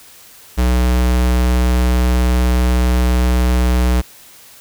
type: tone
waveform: square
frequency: 61.74 Hz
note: B1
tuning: in tune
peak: -12 dBFS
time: 0.57-4.02 s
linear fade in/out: 20 ms
effects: white hiss -42 dBFS RMS until 4.6 s